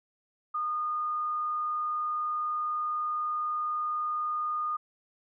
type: tone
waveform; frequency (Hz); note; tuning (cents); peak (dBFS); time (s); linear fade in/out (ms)
sine; 1224; D#6; -29; -28; 0.54-4.77; 10
effects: none